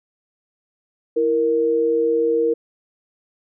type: tone pair together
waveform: sine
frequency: 329.6 / 466.4 Hz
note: E4 / A#4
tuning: 0 / +1 cents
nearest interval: tritone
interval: 601 cents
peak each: -23 / -16 dBFS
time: 1.16-2.54 s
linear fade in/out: 10 ms
effects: none